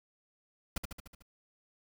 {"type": "noise with echo", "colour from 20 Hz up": "pink", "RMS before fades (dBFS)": -33, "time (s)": [0.76, 0.78], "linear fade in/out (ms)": 5, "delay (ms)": 74, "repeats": 6, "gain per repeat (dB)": -4, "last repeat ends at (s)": 1.224, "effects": []}